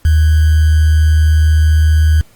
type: tone with sample-and-hold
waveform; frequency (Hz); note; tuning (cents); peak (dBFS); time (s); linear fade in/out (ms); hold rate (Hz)
sine; 77.78; D#2; 0; -6; 0.05-2.21; 0; 1575
effects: pink hiss -49 dBFS RMS until 2.35 s + Opus 24 kbps